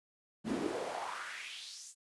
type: noise with high-pass filter sweep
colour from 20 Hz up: brown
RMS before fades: -40 dBFS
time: 0.44-1.95 s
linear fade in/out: 50 ms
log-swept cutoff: 210 to 8000 Hz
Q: 3.2
effects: resampled to 24000 Hz